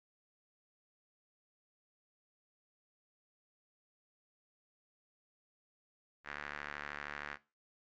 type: tone with band-pass filter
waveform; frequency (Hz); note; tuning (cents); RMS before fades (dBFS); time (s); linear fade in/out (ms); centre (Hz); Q
sawtooth; 73; D2; -10; -45; 6.24-7.38; 50; 1700; 2.7
effects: noise-tail reverb RT60 0.3 s tail -18 dB re dry + resampled to 16000 Hz